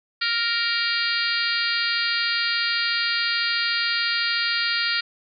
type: harmonic tone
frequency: 466.2 Hz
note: A#4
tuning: in tune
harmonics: 3 / 4 / 5 / 6 / 7 / 8 / 9 / 10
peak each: -27 / -28 / -30 / -31 / -33 / -32 / -28 / -28 dBFS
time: 0.21-5.01 s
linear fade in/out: 10 ms
effects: none